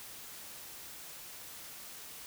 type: silence
effects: white hiss -48 dBFS RMS until 2.26 s